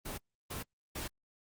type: noise bursts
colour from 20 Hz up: pink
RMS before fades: -40 dBFS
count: 3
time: 0.05-1.08 s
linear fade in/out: 10 ms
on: 130 ms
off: 320 ms
effects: Opus 24 kbps